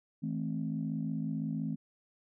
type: tone cluster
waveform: sine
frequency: 161.2 / 217 / 262.8 Hz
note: E3 / A3 / C4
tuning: -38 / -24 / +8 cents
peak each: -35 / -36 / -37 dBFS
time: 0.22-1.76 s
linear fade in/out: 20 ms
effects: tanh soft clip ceiling -23 dBFS